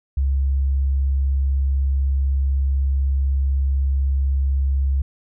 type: tone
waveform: sine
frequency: 68 Hz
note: C#2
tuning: 33 cents flat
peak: -16 dBFS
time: 0.17-5.02 s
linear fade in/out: 5 ms
effects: none